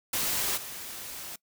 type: noise with level steps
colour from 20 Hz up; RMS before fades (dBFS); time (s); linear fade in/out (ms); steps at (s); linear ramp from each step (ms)
white; -29 / -40; 0.13-1.36; 5; 0.56; 20
effects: noise-tail reverb RT60 0.1 s tail -23 dB re dry